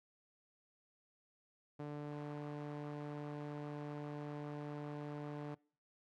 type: tone with band-pass filter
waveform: sawtooth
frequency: 147.3 Hz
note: D3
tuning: 6 cents sharp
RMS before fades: -45 dBFS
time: 1.79-5.55 s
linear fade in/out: 10 ms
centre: 410 Hz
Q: 0.68
effects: noise-tail reverb RT60 0.5 s tail -24 dB re dry + AAC 32 kbps